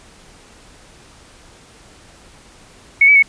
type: tone with pitch steps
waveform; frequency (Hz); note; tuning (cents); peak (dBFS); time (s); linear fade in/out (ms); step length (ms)
sine; 2212 / 2289 / 2210; C#7 / D7 / C#7; -4 / -45 / -6; -6; 3.01-3.226; 5; 72
effects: pink hiss -45 dBFS RMS until 3.28 s + resampled to 22050 Hz